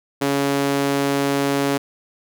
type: tone with high-pass filter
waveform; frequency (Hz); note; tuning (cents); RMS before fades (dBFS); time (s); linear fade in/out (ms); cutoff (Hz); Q
sawtooth; 140; C#3; +18; -20; 0.21-1.78; 10; 300; 1.4
effects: none